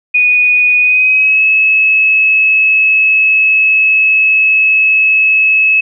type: tone with pitch glide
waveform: sine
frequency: 2473 to 2585 Hz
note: D#7 to E7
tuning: -11 to -34 cents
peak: -6 dBFS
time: 0.14-5.81 s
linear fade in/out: 10 ms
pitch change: +77 cents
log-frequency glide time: 0.79-1.43 s
effects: none